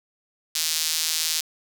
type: tone with high-pass filter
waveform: sawtooth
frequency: 159.2 Hz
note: D#3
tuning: 40 cents sharp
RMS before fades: -25 dBFS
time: 0.55-1.41 s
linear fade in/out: 5 ms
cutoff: 4600 Hz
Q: 1.3
effects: 7-bit